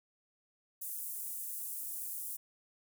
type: high-pass noise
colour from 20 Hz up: pink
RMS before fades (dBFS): -41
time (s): 0.81-2.37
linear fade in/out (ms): 10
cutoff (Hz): 9600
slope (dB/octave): 24
effects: none

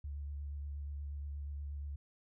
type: tone with vibrato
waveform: sine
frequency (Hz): 71.8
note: D2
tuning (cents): -39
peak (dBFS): -39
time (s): 0.04-1.96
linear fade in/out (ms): 5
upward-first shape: sine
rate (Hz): 8.4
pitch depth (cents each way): 23
effects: none

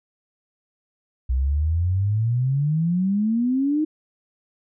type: exponential sweep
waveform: sine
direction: up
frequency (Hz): 61.8 to 314.9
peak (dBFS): -18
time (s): 1.29-3.85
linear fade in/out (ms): 10
effects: none

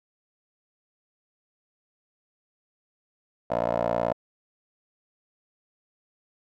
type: tone with band-pass filter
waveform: 15% pulse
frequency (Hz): 58.4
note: A#1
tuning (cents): +4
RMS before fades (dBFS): -26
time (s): 3.5-4.13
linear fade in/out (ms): 10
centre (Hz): 680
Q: 3.7
effects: none

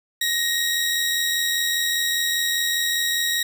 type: tone pair together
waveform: sawtooth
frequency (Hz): 1874 / 3833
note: A#6 / A#7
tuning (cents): +9 / +47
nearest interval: octave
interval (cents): 1238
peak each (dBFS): -20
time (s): 0.21-3.43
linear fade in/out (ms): 5
effects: none

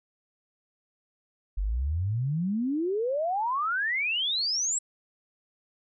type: exponential sweep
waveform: sine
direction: up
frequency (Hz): 44.43 to 7902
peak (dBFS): -25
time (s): 1.57-4.79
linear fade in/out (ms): 10
effects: none

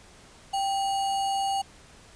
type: tone with sample-and-hold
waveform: sine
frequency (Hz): 784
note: G5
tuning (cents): 0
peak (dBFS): -24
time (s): 0.53-1.62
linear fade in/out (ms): 10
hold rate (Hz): 3675
effects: pink hiss -52 dBFS RMS until 2.15 s + resampled to 22050 Hz

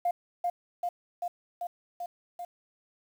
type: tone with echo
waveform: sine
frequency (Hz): 703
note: F5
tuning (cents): +11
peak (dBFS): -23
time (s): 0.05-0.11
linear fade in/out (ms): 5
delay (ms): 390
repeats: 6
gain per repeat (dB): -2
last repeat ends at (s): 2.45
effects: tanh soft clip ceiling -20 dBFS + 9-bit

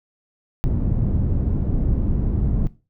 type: low-pass noise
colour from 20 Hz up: pink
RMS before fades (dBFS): -20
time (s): 0.64-2.67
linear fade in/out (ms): 0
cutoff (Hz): 200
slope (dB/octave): 12
effects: noise-tail reverb RT60 0.3 s tail -18 dB re dry

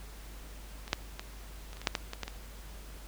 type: clicks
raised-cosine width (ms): 0.2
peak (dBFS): -26 / -9 / -20 / -28 / -30 / -25 / -8 / -12 / -20 / -17 / -21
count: 11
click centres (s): 0.879 / 0.931 / 1.195 / 1.731 / 1.77 / 1.816 / 1.872 / 1.952 / 2.134 / 2.233 / 2.28
effects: added 50 Hz sine -45 dBFS peak until 3.07 s + pink hiss -52 dBFS RMS until 3.07 s

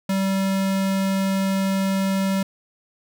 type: tone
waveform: square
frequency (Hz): 193.3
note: G3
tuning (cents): -24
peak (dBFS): -20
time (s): 0.09-2.43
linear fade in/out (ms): 5
effects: none

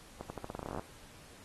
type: accelerating click train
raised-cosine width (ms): 1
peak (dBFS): -26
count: 17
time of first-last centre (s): 0.21-0.795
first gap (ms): 90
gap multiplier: 0.86
effects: pink hiss -56 dBFS RMS until 1.44 s + AAC 32 kbps

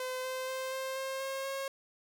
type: tone with pitch steps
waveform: sawtooth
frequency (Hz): 512 / 517.1 / 522.2 / 527.3 / 532.5 / 537.8 / 543.1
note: C5 / C5 / C5 / C5 / C5 / C5 / C#5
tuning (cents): -38 / -20 / -3 / +13 / +30 / +47 / -36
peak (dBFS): -31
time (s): 0-1.68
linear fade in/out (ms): 2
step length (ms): 240
effects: none

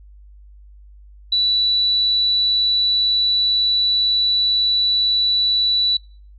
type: tone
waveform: sine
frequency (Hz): 3951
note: B7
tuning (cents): 0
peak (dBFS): -14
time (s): 1.32-5.97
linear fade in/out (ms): 5
effects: noise-tail reverb RT60 0.4 s tail -24 dB re dry + added 50 Hz sine -41 dBFS peak until 6.38 s

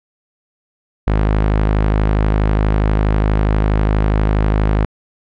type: tone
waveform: sawtooth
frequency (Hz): 52.3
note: G#1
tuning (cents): +13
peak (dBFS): -8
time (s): 1.07-4.85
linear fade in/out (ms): 5
effects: low-pass 2000 Hz 12 dB/octave

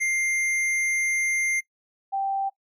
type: tone pair in turn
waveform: square / sine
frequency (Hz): 2100 / 783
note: C7 / G5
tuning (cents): +6 / -2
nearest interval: octave + perfect fourth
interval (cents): 1708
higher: first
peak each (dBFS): -23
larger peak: neither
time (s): 0-1.61 / 2.12-2.5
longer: first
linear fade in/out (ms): 20
effects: noise-tail reverb RT60 0.1 s tail -21 dB re dry + low-pass 12000 Hz 12 dB/octave

